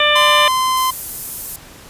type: harmonic tone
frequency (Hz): 594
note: D5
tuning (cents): +20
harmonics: 1 / 2 / 3 / 4 / 5 / 6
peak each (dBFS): -18 / -18 / -18 / -18 / -18 / -18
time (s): 0-0.48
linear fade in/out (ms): 2
type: tone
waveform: 45% pulse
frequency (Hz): 1034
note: C6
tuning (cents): -21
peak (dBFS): -14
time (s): 0.15-0.91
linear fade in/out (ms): 10
type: high-pass noise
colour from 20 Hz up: white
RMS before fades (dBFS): -25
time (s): 0.77-1.56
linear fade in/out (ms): 2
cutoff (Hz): 10000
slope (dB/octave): 12
effects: pink hiss -40 dBFS RMS until 1.89 s + resampled to 32000 Hz